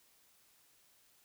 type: silence
effects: white hiss -68 dBFS RMS until 1.24 s